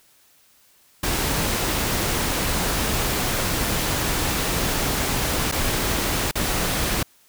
pink noise with dropouts, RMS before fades -23 dBFS, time 1.03-7.03 s, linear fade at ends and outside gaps 5 ms, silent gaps 5.515-5.522 / 6.313-6.354 s, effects white hiss -57 dBFS RMS until 7.28 s

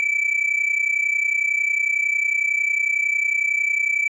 sine tone pair together, 2298 / 2329 Hz, D7 / D7, -38 / -15 cents, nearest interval unison, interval 23 cents, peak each -19 dBFS, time 0-4.08 s, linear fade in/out 0 ms, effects tanh soft clip ceiling -15 dBFS

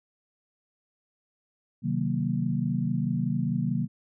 sine chord, C half-diminished seventh, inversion none, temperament equal with one note detuned, 130.81 / 155.56 / 186.61 / 233.1 Hz, C3 / Eb3 / Gb3 / Bb3, 0 / 0 / +15 / 0 cents, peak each -30 dBFS, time 1.82-3.88 s, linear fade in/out 50 ms, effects none

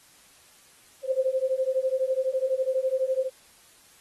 sine beating tone pair, 517 / 529 Hz, C5 / C5, -21 / +19 cents, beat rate 12 Hz, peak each -26 dBFS, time 1.03-3.3 s, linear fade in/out 50 ms, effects white hiss -56 dBFS RMS until 4 s + AAC 32 kbps

